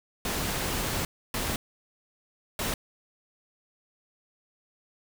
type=noise bursts at uneven times; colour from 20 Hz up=pink; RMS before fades=-30 dBFS; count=3; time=0.25-1.05 / 1.34-1.56 / 2.59-2.74 s; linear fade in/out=2 ms; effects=none